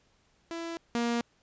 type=tone pair in turn; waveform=sawtooth; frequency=333.8 / 236 Hz; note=E4 / A#3; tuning=+22 / +22 cents; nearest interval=tritone; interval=600 cents; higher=first; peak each=-31 / -23 dBFS; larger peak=second; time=0.51-0.77 / 0.95-1.21 s; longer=neither; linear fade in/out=0 ms; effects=pink hiss -68 dBFS RMS until 1.42 s + resampled to 16000 Hz